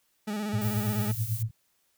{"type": "tone with vibrato", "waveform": "40% pulse", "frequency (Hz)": 209.6, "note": "G#3", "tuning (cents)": 16, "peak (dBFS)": -29, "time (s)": [0.27, 1.12], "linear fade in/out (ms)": 10, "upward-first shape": "square", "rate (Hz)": 16, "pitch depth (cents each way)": 43}
{"type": "tone with tremolo", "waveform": "sine", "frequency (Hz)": 111.6, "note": "A2", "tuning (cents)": 25, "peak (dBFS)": -23, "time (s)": [0.53, 1.51], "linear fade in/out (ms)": 10, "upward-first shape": "triangle", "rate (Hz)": 9.1, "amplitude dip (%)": 100}
{"type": "noise", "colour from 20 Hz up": "violet", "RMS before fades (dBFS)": -38, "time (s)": [0.61, 1.43], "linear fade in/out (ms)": 10}
{"effects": ["white hiss -71 dBFS RMS until 1.97 s"]}